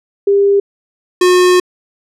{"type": "tone pair in turn", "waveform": ["sine", "square"], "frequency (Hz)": [400, 361.9], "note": ["G4", "F#4"], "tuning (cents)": [35, -38], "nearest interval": "major second", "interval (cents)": 173, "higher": "first", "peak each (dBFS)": -7, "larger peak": "neither", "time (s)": [[0.27, 0.6], [1.21, 1.6]], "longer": "second", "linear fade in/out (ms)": 5, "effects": ["low-pass 10000 Hz 12 dB/octave"]}